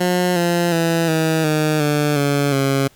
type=tone with pitch steps; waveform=15% pulse; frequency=179.6 / 172.78 / 166.22 / 159.91 / 153.84 / 148 / 142.38 / 136.98 Hz; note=F3 / F3 / E3 / D#3 / D#3 / D3 / C#3 / C#3; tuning=+49 / -18 / +15 / +48 / -19 / +14 / +47 / -20 cents; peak=-9 dBFS; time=0-2.88 s; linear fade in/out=10 ms; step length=360 ms; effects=pink hiss -52 dBFS RMS until 2.95 s